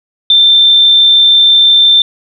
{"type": "tone", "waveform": "sine", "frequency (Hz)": 3567, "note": "A7", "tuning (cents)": 23, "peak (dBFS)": -3, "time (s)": [0.3, 2.02], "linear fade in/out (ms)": 2, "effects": []}